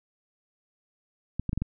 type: clicks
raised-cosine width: 5 ms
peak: -16 dBFS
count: 5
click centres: 1.396 / 1.493 / 1.531 / 1.576 / 1.62 s
effects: none